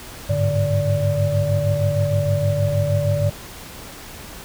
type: tone cluster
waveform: sine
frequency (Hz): 99.1 / 105.5 / 146.1 / 579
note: G2 / G#2 / D3 / D5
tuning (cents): +19 / +28 / -9 / -25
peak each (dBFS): -22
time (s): 0.29-3.3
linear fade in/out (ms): 10
effects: pink hiss -37 dBFS RMS until 4.44 s

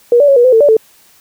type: tone with pitch steps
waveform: sine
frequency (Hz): 478.7 / 577 / 552 / 481.9 / 511 / 449.4 / 579 / 441.5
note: A#4 / D5 / C#5 / B4 / C5 / A4 / D5 / A4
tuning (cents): +46 / -31 / -7 / -43 / -41 / +37 / -25 / +6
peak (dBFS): -4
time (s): 0.12-0.768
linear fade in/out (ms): 2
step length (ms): 81
effects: white hiss -47 dBFS RMS until 1.2 s

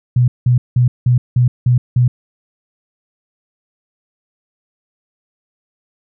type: tone bursts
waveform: sine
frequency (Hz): 123.47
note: B2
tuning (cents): 0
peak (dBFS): -8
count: 7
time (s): 0.16-2.08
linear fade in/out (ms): 5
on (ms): 120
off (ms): 180
effects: none

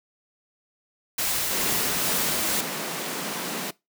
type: noise with tremolo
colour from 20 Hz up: white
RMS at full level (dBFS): -25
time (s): 1.18-2.61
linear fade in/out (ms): 5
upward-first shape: triangle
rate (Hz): 2.3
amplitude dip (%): 25
type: high-pass noise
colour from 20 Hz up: pink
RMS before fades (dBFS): -31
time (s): 1.5-3.71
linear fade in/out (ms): 10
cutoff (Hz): 160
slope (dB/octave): 48
effects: noise-tail reverb RT60 0.2 s tail -21 dB re dry

